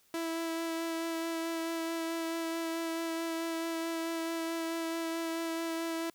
sawtooth tone with vibrato, 329.6 Hz, E4, in tune, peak -29 dBFS, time 0.14-6.1 s, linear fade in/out 2 ms, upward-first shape sine, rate 4.6 Hz, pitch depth 13 cents each way, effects white hiss -67 dBFS RMS until 6.14 s

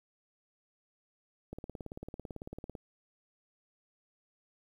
click train, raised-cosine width 2 ms, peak -28 dBFS, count 23, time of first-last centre 1.53-2.752 s, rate 18 Hz, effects 10-bit

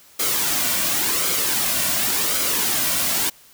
white noise with flanger, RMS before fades -21 dBFS, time 0.19-3.3 s, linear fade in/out 10 ms, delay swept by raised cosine 1.1 to 2.4 ms, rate 0.91 Hz, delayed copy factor -0.5, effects white hiss -50 dBFS RMS until 3.53 s

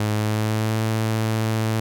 sawtooth tone with pitch glide, 106.3 to 110.62 Hz, G#2 to A2, +41 to +10 cents, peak -16 dBFS, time 0-1.8 s, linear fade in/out 5 ms, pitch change +69 cents, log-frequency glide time 0.11-0.81 s, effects none

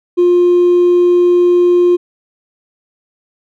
triangle tone with hard clipping, 353.3 Hz, F4, 20 cents sharp, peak -6 dBFS, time 0.17-1.97 s, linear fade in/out 20 ms, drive 2 dB, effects none

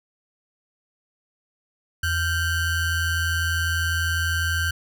square ring-modulated tone, 740 Hz, F#5, in tune, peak -19 dBFS, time 2.03-4.71 s, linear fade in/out 5 ms, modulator 824 Hz, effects none

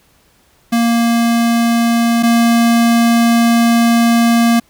square tone pair in turn, 233.1 / 233.1 Hz, A#3 / A#3, 0 / 0 cents, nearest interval unison, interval 0 cents, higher neither, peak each -11 / -9 dBFS, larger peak second, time 0.72-2.23 / 2.23-4.6 s, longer second, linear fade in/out 10 ms, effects pink hiss -53 dBFS RMS until 4.69 s

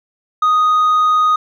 triangle tone with hard clipping, 1244.5 Hz, D#6, in tune, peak -9 dBFS, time 0.42-1.36 s, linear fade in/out 5 ms, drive 1 dB, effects none

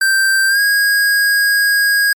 square tone with pitch glide, 1568 to 1640.3 Hz, G6 to G#6, 0 to -22 cents, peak -11 dBFS, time 0.01-2.13 s, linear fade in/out 5 ms, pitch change +78 cents, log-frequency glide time 0.48-0.6 s, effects MP3 96 kbps

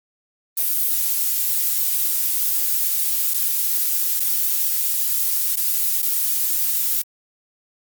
violet noise with dropouts, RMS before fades -20 dBFS, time 0.57-7.02 s, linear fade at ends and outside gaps 5 ms, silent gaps 3.338-3.342 / 4.196-4.202 / 5.559-5.569 / 6.02-6.026 s, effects Opus 32 kbps

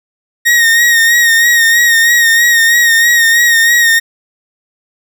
40% pulse tone with vibrato, 1864.7 Hz, A#6, in tune, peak -5 dBFS, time 0.45-4 s, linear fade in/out 20 ms, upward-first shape sine, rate 3.1 Hz, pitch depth 40 cents each way, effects none

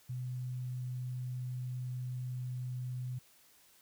sine tone, 125.9 Hz, B2, 34 cents sharp, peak -36 dBFS, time 0.09-3.19 s, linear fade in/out 10 ms, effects white hiss -64 dBFS RMS until 3.81 s

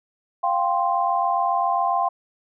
sine chord, F suspended second, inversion none, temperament just, 698.5 / 785.8 / 1047.7 Hz, F5 / G5 / C6, 0 / +4 / +2 cents, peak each -23 dBFS, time 0.43-2.09 s, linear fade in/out 10 ms, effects none

